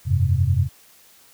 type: chord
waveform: sine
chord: F suspended second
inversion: none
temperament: just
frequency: 87.31 / 98.22 / 130.96 Hz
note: F2 / G2 / C3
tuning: 0 / +4 / +2 cents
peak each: -20 / -20 / -21 dBFS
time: 0.05-0.69 s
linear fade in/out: 50 ms
effects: white hiss -52 dBFS RMS until 1.33 s